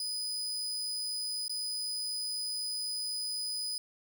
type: tone with dropouts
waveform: 35% pulse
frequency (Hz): 4978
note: D#8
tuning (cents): 0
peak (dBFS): -32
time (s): 0-3.78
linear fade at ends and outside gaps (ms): 2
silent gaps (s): 1.481-1.495
effects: none